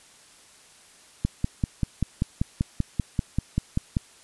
click train, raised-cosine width 5 ms, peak -10 dBFS, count 15, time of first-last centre 1.25-3.968 s, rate 5.15 Hz, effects white hiss -53 dBFS RMS until 4.23 s + resampled to 24000 Hz

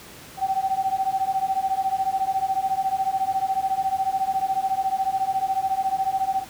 sine beating tone pair, 763 / 777 Hz, G5 / G5, -47 / -16 cents, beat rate 14 Hz, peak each -24 dBFS, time 0.37-6.45 s, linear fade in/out 50 ms, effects pink hiss -43 dBFS RMS until 6.49 s + high-pass 80 Hz 12 dB/octave

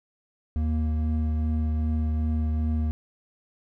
triangle tone pair together, 76.85 / 233.1 Hz, D#2 / A#3, -21 / 0 cents, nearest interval octave + perfect fifth, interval 1921 cents, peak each -21 / -29 dBFS, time 0.56-2.91 s, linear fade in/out 0 ms, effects none

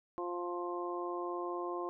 harmonic tone, 175.7 Hz, F3, 11 cents sharp, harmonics 2 / 3 / 4 / 5 / 6, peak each -38 / -45 / -44 / -48 / -41 dBFS, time 0.18-1.89 s, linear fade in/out 0 ms, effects none

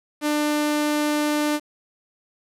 sawtooth tone, 298.3 Hz, D4, 27 cents sharp, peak -16 dBFS, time 0.21-1.6 s, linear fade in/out 50 ms, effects resampled to 32000 Hz + 8-bit

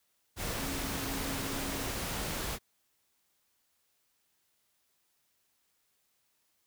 sine tone in noise, 272.9 Hz, C#4, 27 cents flat, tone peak -41 dBFS, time 0.55-1.93 s, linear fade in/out 50 ms, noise pink, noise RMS -36 dBFS, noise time 0.36-2.59 s, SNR -8 dB, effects white hiss -75 dBFS RMS until 6.66 s

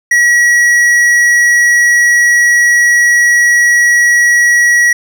triangle tone with tanh clipping, 1920 Hz, B6, 49 cents flat, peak -7 dBFS, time 0.11-4.93 s, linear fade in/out 5 ms, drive 15 dB, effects none

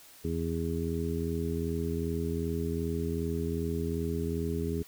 harmonic tone, 82.6 Hz, E2, 4 cents sharp, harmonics 1 / 2 / 3 / 4 / 5, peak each -34 / -35 / -36 / -39 / -35 dBFS, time 0.24-4.83 s, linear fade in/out 10 ms, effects white hiss -54 dBFS RMS until 4.87 s

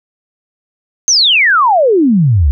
sine exponential sweep, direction down, 6500 to 63.2 Hz, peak -6 dBFS, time 1.08-2.51 s, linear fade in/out 0 ms, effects none

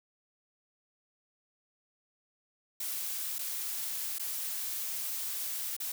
blue noise with dropouts, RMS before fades -36 dBFS, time 2.8-5.92 s, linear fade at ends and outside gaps 5 ms, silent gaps 3.385-3.39 / 4.185-4.195 / 5.766-5.801 s, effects none

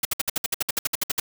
white noise bursts, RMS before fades -23 dBFS, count 15, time 0.03-1.2 s, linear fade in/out 5 ms, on 22 ms, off 60 ms, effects none

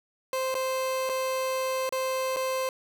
30% pulse tone with dropouts, 522 Hz, C5, 4 cents flat, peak -24 dBFS, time 0.33-2.69 s, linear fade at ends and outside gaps 1 ms, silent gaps 0.543-0.551 / 1.092-1.096 / 1.892-1.924 / 2.362-2.368 s, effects none

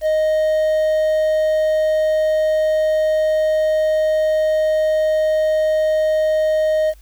triangle tone with quantisation, 622.3 Hz, D#5, in tune, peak -12 dBFS, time 0.01-6.94 s, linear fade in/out 50 ms, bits 7, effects added 50 Hz sine -42 dBFS peak until 7.01 s + white hiss -56 dBFS RMS until 7.01 s

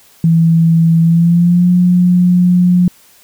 sine tone with pitch glide, 164.81 to 178.69 Hz, E3 to F3, 0 to +40 cents, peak -6 dBFS, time 0.24-2.88 s, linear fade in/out 2 ms, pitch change +140 cents, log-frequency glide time 1.01-1.7 s, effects white hiss -46 dBFS RMS until 3.23 s

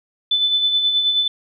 sine tone with tremolo, 3508 Hz, A7, 6 cents flat, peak -13 dBFS, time 0.31-1.28 s, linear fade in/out 5 ms, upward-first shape sine, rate 9.4 Hz, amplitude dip 45%, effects none

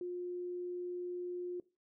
sine tone, 356 Hz, F4, 33 cents sharp, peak -37 dBFS, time 0.01-1.6 s, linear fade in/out 2 ms, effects noise-tail reverb RT60 0.3 s tail -20 dB re dry

